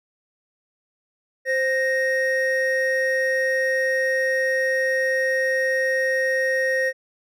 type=tone pair together; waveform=triangle; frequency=523.3 / 1864.8 Hz; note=C5 / A#6; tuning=0 / 0 cents; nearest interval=octave + minor seventh; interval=2200 cents; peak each=-20 dBFS; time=1.45-6.93 s; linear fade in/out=50 ms; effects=none